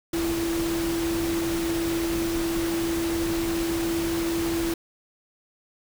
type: tone in noise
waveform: sine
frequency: 334.1 Hz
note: E4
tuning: 23 cents sharp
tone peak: -24 dBFS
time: 0.13-4.74 s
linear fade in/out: 5 ms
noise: pink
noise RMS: -32 dBFS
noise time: 0.13-4.74 s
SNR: +5 dB
effects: none